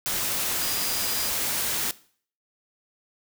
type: tone in noise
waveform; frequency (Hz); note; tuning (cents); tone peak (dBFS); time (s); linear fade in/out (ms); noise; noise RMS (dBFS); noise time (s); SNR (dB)
sine; 4902; D#8; -27; -34; 0.62-1.29; 0; white; -27; 0.06-1.91; -10
effects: noise-tail reverb RT60 0.5 s tail -19 dB re dry